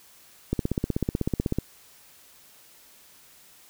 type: click train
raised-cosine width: 3 ms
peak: -11 dBFS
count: 18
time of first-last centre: 0.53-1.586 s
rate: 16.1 Hz
effects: white hiss -54 dBFS RMS until 3.69 s